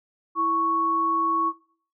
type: tone pair together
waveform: sine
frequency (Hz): 329.8 / 1109.3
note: E4 / C#6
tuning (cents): +1 / +1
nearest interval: octave + major sixth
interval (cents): 2100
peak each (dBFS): -30 / -20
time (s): 0.35-1.53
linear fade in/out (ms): 50
effects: noise-tail reverb RT60 0.5 s tail -20 dB re dry